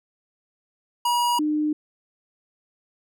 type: tone pair in turn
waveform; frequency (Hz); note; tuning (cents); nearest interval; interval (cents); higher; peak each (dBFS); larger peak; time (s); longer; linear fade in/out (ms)
square / sine; 961 / 302.7; B5 / D#4; -48 / -48; octave + minor sixth; 2000; first; -20; neither; 1.05-1.39 / 1.39-1.73; neither; 5
effects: none